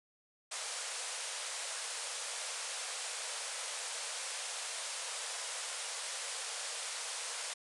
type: band-pass noise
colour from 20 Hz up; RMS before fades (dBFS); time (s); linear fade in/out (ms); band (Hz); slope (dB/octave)
white; -41; 0.51-7.54; 10; 450 to 10000; 96
effects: none